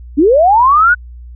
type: linear sweep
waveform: sine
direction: up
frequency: 262.1 to 1500 Hz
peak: -5 dBFS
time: 0.17-0.95 s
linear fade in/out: 20 ms
effects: added 60 Hz sine -29 dBFS peak until 1.35 s